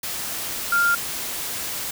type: tone in noise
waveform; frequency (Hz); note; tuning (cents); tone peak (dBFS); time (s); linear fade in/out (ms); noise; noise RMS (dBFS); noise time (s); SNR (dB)
sine; 1396.9; F6; 0; -16; 0.72-0.95; 5; white; -29; 0.03-1.91; +10
effects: none